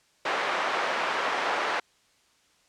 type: band-pass noise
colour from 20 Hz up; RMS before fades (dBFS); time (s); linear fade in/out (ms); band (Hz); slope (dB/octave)
white; -28; 0.25-1.8; 5; 520 to 1500; 12
effects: white hiss -64 dBFS RMS until 2.68 s + low-pass 7000 Hz 12 dB/octave